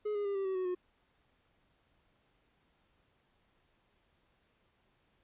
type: tone with pitch steps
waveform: triangle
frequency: 421.1 / 410.5 / 400.2 / 390.2 / 380.4 / 370.8 / 361.5 Hz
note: G#4 / G#4 / G4 / G4 / F#4 / F#4 / F#4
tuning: +24 / -20 / +36 / -8 / +48 / +4 / -40 cents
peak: -30 dBFS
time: 0.05-0.75 s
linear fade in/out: 10 ms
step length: 100 ms
effects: pink hiss -73 dBFS RMS until 5.23 s + resampled to 8000 Hz